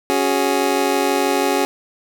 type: chord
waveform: 25% pulse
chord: C# suspended fourth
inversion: none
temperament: just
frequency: 277.2 / 369.6 / 415.8 Hz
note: C#4 / F#4 / G#4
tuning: 0 / -2 / +2 cents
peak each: -17 dBFS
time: 0.1-1.65 s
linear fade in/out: 0 ms
effects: none